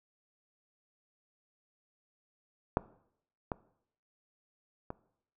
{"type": "clicks", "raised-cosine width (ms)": 1, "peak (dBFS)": [-11, -19, -24], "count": 3, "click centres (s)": [2.771, 3.518, 4.904], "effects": ["noise-tail reverb RT60 0.7 s tail -20 dB re dry"]}